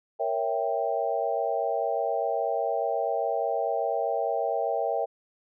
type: chord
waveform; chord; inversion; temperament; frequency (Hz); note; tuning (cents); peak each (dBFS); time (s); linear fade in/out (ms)
sine; A# diminished seventh; none; equal with one note detuned; 466.2 / 554.4 / 659.3 / 786.3; A#4 / C#5 / E5 / G5; 0 / 0 / 0 / +5; -31 / -31 / -29 / -30; 0.19-5.06; 20
effects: none